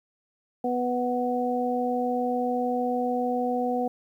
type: harmonic tone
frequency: 246.9 Hz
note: B3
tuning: in tune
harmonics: 1 / 2 / 3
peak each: -28 / -28 / -28 dBFS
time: 0.64-3.88 s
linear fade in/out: 5 ms
effects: 10-bit